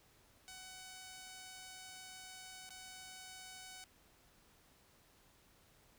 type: tone with dropouts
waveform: 5% pulse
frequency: 749 Hz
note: F#5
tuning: 21 cents sharp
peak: -39 dBFS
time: 0.48-3.84 s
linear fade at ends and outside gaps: 0 ms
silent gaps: 2.691-2.705 s
effects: pink hiss -68 dBFS RMS until 5.98 s